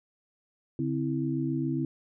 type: tone cluster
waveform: sine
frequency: 141.8 / 260 / 327.3 Hz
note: C#3 / C4 / E4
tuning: +40 / -11 / -12 cents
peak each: -31 dBFS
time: 0.79-1.85 s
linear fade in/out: 2 ms
effects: none